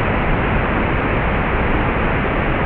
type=low-pass noise; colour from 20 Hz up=pink; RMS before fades=-17 dBFS; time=0-2.65 s; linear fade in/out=0 ms; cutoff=2600 Hz; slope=48 dB/octave; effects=none